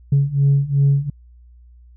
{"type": "beating tone pair", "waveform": "sine", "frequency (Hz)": [138.4, 141.1], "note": ["C#3", "C#3"], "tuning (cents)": [-2, 31], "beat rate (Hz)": 2.7, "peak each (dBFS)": [-16, -14], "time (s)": [0.12, 1.1], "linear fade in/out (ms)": 5, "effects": ["tanh soft clip ceiling -8 dBFS", "added 60 Hz sine -43 dBFS peak until 1.96 s"]}